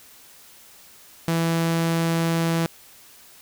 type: tone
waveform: sawtooth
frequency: 165.7 Hz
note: E3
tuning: 9 cents sharp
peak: -16 dBFS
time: 1.28-2.66 s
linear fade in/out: 0 ms
effects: white hiss -49 dBFS RMS until 3.41 s